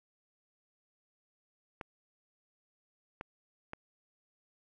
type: clicks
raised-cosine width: 0.5 ms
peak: -25 dBFS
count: 3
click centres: 1.812 / 3.211 / 3.734 s
effects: none